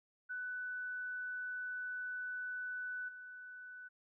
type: tone with level steps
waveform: sine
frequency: 1493 Hz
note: F#6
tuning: 15 cents sharp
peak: -39 / -48 dBFS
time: 0.29-3.89 s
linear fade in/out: 20 ms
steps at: 3.08 s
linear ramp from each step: 10 ms
effects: none